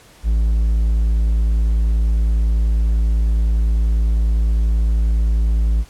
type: tone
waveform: triangle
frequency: 55 Hz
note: A1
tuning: in tune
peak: -11 dBFS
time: 0.23-5.85 s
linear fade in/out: 50 ms
effects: pink hiss -47 dBFS RMS until 5.89 s + low-pass 12000 Hz 12 dB/octave